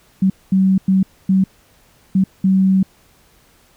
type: tone bursts at uneven times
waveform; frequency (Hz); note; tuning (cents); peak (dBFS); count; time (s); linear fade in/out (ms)
sine; 190.4; F#3; +50; -10; 6; 0.22-0.3 / 0.52-0.78 / 0.88-1.03 / 1.29-1.44 / 2.15-2.24 / 2.44-2.83; 5
effects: pink hiss -53 dBFS RMS until 3.76 s